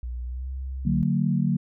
sine tone with pitch glide, 60.7 to 65.81 Hz, B1 to C2, -29 to +11 cents, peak -29 dBFS, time 0.03-1.03 s, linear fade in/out 0 ms, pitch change +140 cents, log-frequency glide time 0.24-0.5 s
sine chord, D augmented, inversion none, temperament equal with one note detuned, 146.83 / 185 / 228.4 Hz, D3 / F#3 / A#3, 0 / 0 / -35 cents, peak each -24 / -24 / -26 dBFS, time 0.85-1.57 s, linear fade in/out 10 ms
effects none

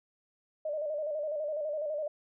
sine tone with vibrato, 604 Hz, D5, 48 cents sharp, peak -31 dBFS, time 0.65-2.08 s, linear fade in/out 5 ms, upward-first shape square, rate 12 Hz, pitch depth 58 cents each way, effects none

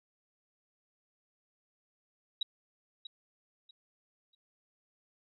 sine tone with echo, 3854 Hz, B7, 43 cents flat, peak -29 dBFS, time 2.41-2.43 s, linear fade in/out 5 ms, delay 640 ms, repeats 3, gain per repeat -12 dB, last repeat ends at 4.35 s, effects none

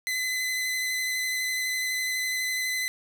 sawtooth tone with vibrato, 2024 Hz, B6, 42 cents sharp, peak -23 dBFS, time 0.07-2.88 s, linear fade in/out 0 ms, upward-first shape square, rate 12 Hz, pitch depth 12 cents each way, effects none

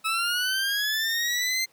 20% pulse linear sweep, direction up, 1292 to 2093 Hz, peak -19 dBFS, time 0.04-1.66 s, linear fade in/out 20 ms, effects pink hiss -61 dBFS RMS until 1.72 s + high-pass 200 Hz 12 dB/octave

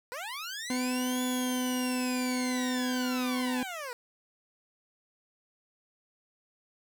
15% pulse linear two-way sweep, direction up then down, 466.2 to 3469 to 466.2 Hz, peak -30 dBFS, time 0.12-3.93 s, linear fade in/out 0 ms, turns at 1.23 s
40% pulse tone, 252.1 Hz, B3, 36 cents sharp, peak -28 dBFS, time 0.7-3.63 s, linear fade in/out 2 ms
effects none

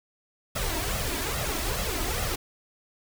pink noise with flanger, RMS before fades -29 dBFS, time 0.55-2.36 s, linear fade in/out 10 ms, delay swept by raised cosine 1.5 to 3.1 ms, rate 2.4 Hz, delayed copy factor +0.7, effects none

